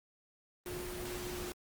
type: tone in noise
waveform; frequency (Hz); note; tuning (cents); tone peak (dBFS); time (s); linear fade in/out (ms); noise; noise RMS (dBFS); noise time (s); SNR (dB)
sine; 359; F4; +48; -42; 0.66-1.52; 0; pink; -43; 0.66-1.52; -2
effects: Opus 24 kbps